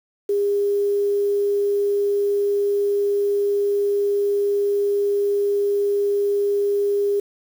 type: tone with quantisation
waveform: sine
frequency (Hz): 405.1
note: G#4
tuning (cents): -43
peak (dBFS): -17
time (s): 0.29-7.2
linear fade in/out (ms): 5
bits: 7
effects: none